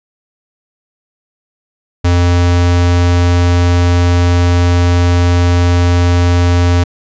square tone, 87.7 Hz, F2, 8 cents sharp, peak -8 dBFS, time 2.04-6.84 s, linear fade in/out 10 ms, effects resampled to 16000 Hz

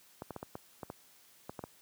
clicks, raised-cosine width 1 ms, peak -26 dBFS, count 10, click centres 0.221 / 0.307 / 0.363 / 0.429 / 0.554 / 0.832 / 0.901 / 1.495 / 1.592 / 1.639 s, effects white hiss -62 dBFS RMS until 1.81 s + high-pass 80 Hz 12 dB/octave

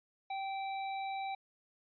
square tone, 778 Hz, G5, 13 cents flat, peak -37 dBFS, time 0.3-1.35 s, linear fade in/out 5 ms, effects resampled to 11025 Hz

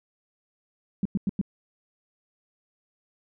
sine tone bursts, 196 Hz, G3, in tune, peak -21 dBFS, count 4, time 1.03-1.414 s, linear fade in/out 2 ms, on 24 ms, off 96 ms, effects none

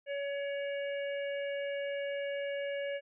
harmonic tone with a mistuned harmonic, 563 Hz, C#5, 27 cents sharp, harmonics 1 / 3 / 4 / 5, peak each -34 / -44 / -46 / -48 dBFS, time 0.06-3.01 s, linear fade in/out 50 ms, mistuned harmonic 5, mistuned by +15 cents, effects none

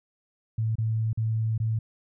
sine tone with dropouts, 111.2 Hz, A2, 19 cents sharp, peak -23 dBFS, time 0.58-1.79 s, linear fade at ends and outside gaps 5 ms, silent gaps 0.755-0.783 / 1.131-1.174 / 1.579-1.6 s, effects none

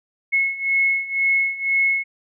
sine beating tone pair, 2181 / 2183 Hz, C#7 / C#7, -29 / -27 cents, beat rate 2 Hz, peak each -22 / -19 dBFS, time 0.32-2.04 s, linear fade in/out 20 ms, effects none

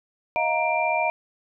sine tone cluster, 633 / 708 / 935 / 2372 Hz, D#5 / F5 / A#5 / D7, +30 / +23 / +5 / +17 cents, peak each -26 dBFS, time 0.36-1.1 s, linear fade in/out 0 ms, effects none

